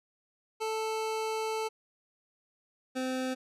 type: tone pair in turn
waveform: 25% pulse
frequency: 440 / 258.3 Hz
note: A4 / C4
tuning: 0 / -22 cents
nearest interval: major sixth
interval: 922 cents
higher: first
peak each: -27 dBFS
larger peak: neither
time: 0.6-1.69 / 2.95-3.35 s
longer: first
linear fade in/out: 20 ms
effects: low-pass 10000 Hz 12 dB/octave